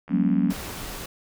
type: click train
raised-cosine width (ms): 0.5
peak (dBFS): -28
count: 49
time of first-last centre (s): 0.08-0.708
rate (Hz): 76.4
type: chord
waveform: sine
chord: G half-diminished seventh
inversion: third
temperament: equal with one note detuned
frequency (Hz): 179.11 / 196 / 233.1 / 277.2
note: F3 / G3 / Bb3 / Db4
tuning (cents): +44 / 0 / 0 / 0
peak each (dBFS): -24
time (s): 0.09-0.54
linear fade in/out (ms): 50
type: noise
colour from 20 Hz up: pink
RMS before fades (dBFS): -35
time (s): 0.5-1.06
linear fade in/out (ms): 5
effects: none

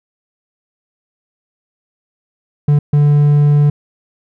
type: tone bursts at uneven times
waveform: triangle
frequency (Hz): 146.3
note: D3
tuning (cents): -6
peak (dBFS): -5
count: 2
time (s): 2.68-2.79 / 2.93-3.7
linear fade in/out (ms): 5
effects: none

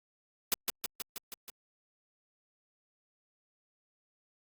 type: noise with echo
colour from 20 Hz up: white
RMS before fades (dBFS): -28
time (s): 0.52-0.54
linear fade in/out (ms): 0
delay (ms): 160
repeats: 6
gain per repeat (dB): -3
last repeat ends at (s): 1.5
effects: Opus 48 kbps

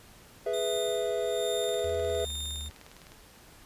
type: chord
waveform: triangle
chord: E major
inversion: first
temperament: equal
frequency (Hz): 415.3 / 493.9 / 659.3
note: G#4 / B4 / E5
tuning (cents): 0 / 0 / 0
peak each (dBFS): -30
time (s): 0.46-2.25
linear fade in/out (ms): 5
type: tone with tremolo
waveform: sawtooth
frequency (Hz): 3642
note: A#7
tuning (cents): -41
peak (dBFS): -31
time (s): 0.53-2.69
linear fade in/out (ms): 10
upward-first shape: sine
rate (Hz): 1.2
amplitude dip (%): 75
type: click train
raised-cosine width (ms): 0.2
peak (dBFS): -32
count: 30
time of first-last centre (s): 1.64-3.12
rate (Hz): 19.6
type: tone with pitch glide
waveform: triangle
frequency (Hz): 82.41 to 74.7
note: E2 to D2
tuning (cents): 0 to +30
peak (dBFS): -35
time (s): 1.84-2.7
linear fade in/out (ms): 5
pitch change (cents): -170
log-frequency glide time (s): 2.09-2.28
effects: pink hiss -54 dBFS RMS until 3.65 s + resampled to 32000 Hz

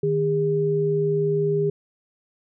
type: tone pair together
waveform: sine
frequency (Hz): 154.37 / 405.5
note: D#3 / G#4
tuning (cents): -13 / -41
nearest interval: octave + perfect fourth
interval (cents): 1672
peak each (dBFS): -24 / -20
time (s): 0.03-1.7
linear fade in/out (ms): 5
effects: none

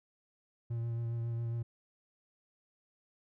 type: tone with vibrato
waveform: triangle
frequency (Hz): 116.54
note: A#2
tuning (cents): 0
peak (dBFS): -31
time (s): 0.7-1.63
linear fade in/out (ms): 10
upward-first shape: triangle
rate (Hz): 7.3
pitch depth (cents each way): 22
effects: none

